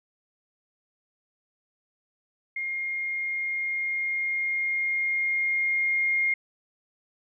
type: tone with level ramp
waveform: sine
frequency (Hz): 2130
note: C7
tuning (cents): +30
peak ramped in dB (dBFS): -28 to -21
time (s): 2.56-6.34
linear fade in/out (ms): 5
effects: none